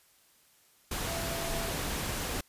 sine tone in noise, 670 Hz, E5, 28 cents sharp, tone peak -39 dBFS, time 1.07-1.71 s, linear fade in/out 5 ms, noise pink, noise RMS -34 dBFS, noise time 0.91-2.41 s, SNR -8 dB, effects white hiss -64 dBFS RMS until 2.48 s + resampled to 32000 Hz

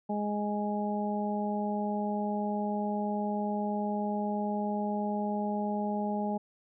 harmonic tone, 207.7 Hz, G#3, in tune, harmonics 1 / 2 / 3 / 4, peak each -31 / -38 / -37 / -35 dBFS, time 0.09-6.38 s, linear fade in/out 10 ms, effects none

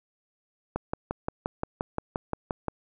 click train, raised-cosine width 1 ms, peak -14 dBFS, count 12, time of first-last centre 0.76-2.683 s, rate 5.72 Hz, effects none

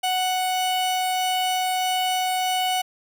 45% pulse tone pair together, 740.4 / 2960 Hz, F#5 / F#7, +1 / 0 cents, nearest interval 2 octaves, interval 2399 cents, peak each -22 / -28 dBFS, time 0.03-2.82 s, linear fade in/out 10 ms, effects none

